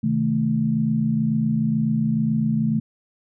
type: chord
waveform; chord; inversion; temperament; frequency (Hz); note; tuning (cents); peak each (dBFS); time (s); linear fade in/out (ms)
sine; A diminished; first; equal with one note detuned; 130.81 / 157.92 / 220; C3 / Eb3 / A3; 0 / +26 / 0; -26 / -24 / -20; 0.03-2.8; 10
effects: none